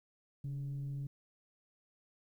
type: tone with frequency modulation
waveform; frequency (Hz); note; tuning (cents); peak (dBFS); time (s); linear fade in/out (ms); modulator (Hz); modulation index
sine; 138.59; C#3; 0; -36; 0.44-1.07; 5; 152; 0.24
effects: tanh soft clip ceiling -33 dBFS + 12-bit